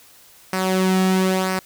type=tone with flanger; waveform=sawtooth; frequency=187.5 Hz; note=F#3; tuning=23 cents sharp; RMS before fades=-19 dBFS; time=0.53-1.59 s; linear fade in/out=2 ms; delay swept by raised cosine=0.28 to 1.98 ms; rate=1 Hz; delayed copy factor=-0.55; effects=white hiss -49 dBFS RMS until 1.65 s